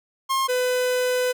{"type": "tone pair in turn", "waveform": "45% pulse", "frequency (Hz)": [1069, 501.3], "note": ["C6", "B4"], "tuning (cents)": [37, 26], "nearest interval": "octave + minor second", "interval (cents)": 1311, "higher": "first", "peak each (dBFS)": -20, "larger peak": "neither", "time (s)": [[0.29, 0.48], [0.48, 1.33]], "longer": "second", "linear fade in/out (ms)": 20, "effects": []}